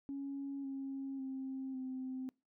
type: tone with pitch steps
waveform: sine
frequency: 277.2 / 271.2 / 265.3 / 259.5 Hz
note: C#4 / C#4 / C4 / C4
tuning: 0 / -38 / +24 / -14 cents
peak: -38 dBFS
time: 0.09-2.29 s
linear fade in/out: 0 ms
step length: 550 ms
effects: noise-tail reverb RT60 0.3 s tail -26 dB re dry + tanh soft clip ceiling -34 dBFS